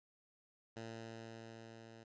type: tone with level ramp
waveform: 10% pulse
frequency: 113.5 Hz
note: A#2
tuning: 46 cents flat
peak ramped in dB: -37 to -47 dBFS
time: 0.76-2.04 s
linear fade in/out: 10 ms
effects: resampled to 16000 Hz